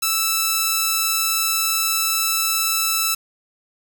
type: tone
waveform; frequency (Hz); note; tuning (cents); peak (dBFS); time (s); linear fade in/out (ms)
5% pulse; 1318.5; E6; 0; -6; 0.02-3.15; 10
effects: 7-bit